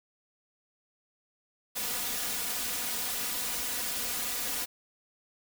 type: noise with comb filter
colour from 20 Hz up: white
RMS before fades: -33 dBFS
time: 1.75-4.66 s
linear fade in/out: 20 ms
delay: 4.1 ms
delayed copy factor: +0.95
effects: none